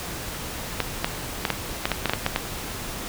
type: clicks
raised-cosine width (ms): 0.3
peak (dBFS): -5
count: 11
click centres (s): 0.803 / 1.045 / 1.452 / 1.503 / 1.855 / 1.917 / 2.057 / 2.096 / 2.135 / 2.264 / 2.361
effects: pink hiss -33 dBFS RMS until 3.08 s